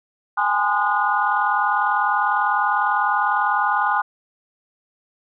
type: tone cluster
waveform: sine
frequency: 808 / 848 / 1028 / 1228 / 1450 Hz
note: G#5 / G#5 / C6 / D#6 / F#6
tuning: -48 / +36 / -31 / -23 / -35 cents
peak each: -23 dBFS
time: 0.37-4.02 s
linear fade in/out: 10 ms
effects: tanh soft clip ceiling -5 dBFS